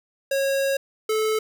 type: tone pair in turn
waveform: square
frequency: 547 / 434.8 Hz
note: C#5 / A4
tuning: -23 / -21 cents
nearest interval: major third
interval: 398 cents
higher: first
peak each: -21 dBFS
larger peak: neither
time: 0.31-0.77 / 1.09-1.39 s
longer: first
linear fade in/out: 5 ms
effects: none